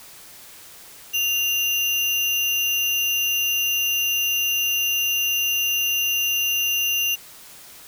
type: tone with sample-and-hold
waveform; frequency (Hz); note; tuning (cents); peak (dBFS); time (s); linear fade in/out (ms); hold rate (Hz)
sine; 2794; F7; 0; -19; 1.13-7.16; 20; 8820
effects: white hiss -44 dBFS RMS until 7.87 s